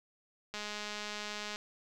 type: click train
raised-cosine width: 0.2 ms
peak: -23 dBFS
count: 214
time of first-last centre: 0.54-1.559 s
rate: 209 Hz
effects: none